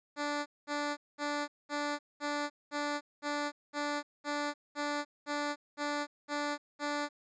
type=tone bursts; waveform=10% pulse; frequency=292.1 Hz; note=D4; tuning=9 cents flat; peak=-24 dBFS; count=14; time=0.16-7.09 s; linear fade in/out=50 ms; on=300 ms; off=210 ms; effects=resampled to 16000 Hz